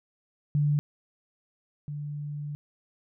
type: tone pair in turn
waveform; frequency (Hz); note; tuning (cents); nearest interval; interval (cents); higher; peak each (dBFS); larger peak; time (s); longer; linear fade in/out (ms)
sine; 146.83 / 146.83; D3 / D3; 0 / 0; unison; 0; neither; -21 / -32; first; 0.55-0.79 / 1.88-2.55; second; 0
effects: none